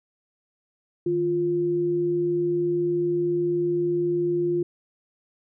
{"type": "tone pair together", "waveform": "sine", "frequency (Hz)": [155.56, 349.2], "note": ["D#3", "F4"], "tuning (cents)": [0, 0], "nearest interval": "octave + major second", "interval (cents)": 1400, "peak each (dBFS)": [-32, -21], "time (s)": [1.06, 4.63], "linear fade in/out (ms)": 5, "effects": []}